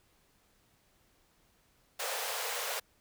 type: high-pass noise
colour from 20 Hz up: pink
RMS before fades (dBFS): -36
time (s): 1.99-2.8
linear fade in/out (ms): 10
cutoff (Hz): 440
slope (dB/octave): 96
effects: pink hiss -69 dBFS RMS until 3 s